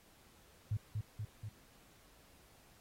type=tone with echo; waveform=sine; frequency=106.1 Hz; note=G#2; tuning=38 cents sharp; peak=-32 dBFS; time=0.71-0.77 s; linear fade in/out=5 ms; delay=240 ms; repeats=3; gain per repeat=-3 dB; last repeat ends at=1.49 s; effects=pink hiss -65 dBFS RMS until 2.8 s + AAC 48 kbps